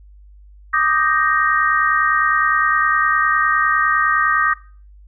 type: chord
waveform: sine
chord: Eb major seventh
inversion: third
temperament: equal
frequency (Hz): 1174.7 / 1244.5 / 1568 / 1864.7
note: D6 / Eb6 / G6 / Bb6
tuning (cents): 0 / 0 / 0 / 0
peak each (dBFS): -21 / -18 / -20 / -19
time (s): 0.73-4.54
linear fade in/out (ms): 10
effects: noise-tail reverb RT60 0.4 s tail -20 dB re dry + added 50 Hz sine -41 dBFS peak until 5.07 s